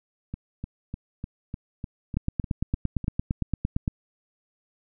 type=two click trains; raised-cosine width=5 ms; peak=-20 / -12 dBFS; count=10 / 16; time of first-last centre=0.34-3.043 / 2.17-3.878 s; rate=3.33 / 8.78 Hz; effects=none